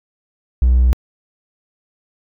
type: tone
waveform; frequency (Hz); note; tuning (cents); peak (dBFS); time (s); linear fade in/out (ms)
triangle; 62.1; B1; +10; -6; 0.62-0.93; 0
effects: tanh soft clip ceiling -4 dBFS